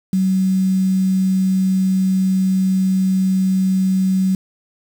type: tone with quantisation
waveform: sine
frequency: 189 Hz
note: F#3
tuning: 37 cents sharp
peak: -13 dBFS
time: 0.13-4.35 s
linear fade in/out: 2 ms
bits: 6
effects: none